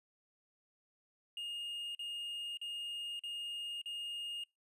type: tone bursts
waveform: triangle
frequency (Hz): 2842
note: F7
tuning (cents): +30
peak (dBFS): -38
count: 5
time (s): 1.37-4.438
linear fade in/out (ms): 2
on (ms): 580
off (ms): 42
effects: noise-tail reverb RT60 0.2 s tail -24 dB re dry + resampled to 32000 Hz